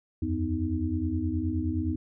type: tone cluster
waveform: sine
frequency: 81.7 / 91.3 / 251.1 / 313.6 Hz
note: E2 / F#2 / B3 / D#4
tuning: -15 / -23 / +29 / +14 cents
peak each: -32 / -31 / -32 / -31 dBFS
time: 0.22-1.96 s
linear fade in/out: 5 ms
effects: none